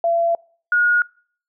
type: tone pair in turn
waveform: sine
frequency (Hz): 677 / 1441.2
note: E5 / F#6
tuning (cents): +46 / -46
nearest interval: octave + minor second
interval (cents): 1308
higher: second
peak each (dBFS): -15 / -13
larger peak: second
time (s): 0.04-0.35 / 0.72-1.02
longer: first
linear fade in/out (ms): 2
effects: noise-tail reverb RT60 0.5 s tail -25 dB re dry